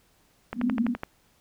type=click train; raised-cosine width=0.5 ms; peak=-16 dBFS; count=7; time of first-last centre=0.53-1.034 s; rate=11.9 Hz
type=band-pass noise; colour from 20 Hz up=pink; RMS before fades=-27 dBFS; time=0.53-0.97 s; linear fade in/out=50 ms; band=220 to 250 Hz; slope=96 dB/octave
effects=pink hiss -64 dBFS RMS until 1.4 s